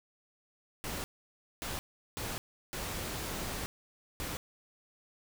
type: noise bursts at uneven times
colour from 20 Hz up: pink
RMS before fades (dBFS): -38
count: 5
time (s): 0.84-1.04 / 1.62-1.79 / 2.17-2.38 / 2.73-3.66 / 4.2-4.37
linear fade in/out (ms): 0
effects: none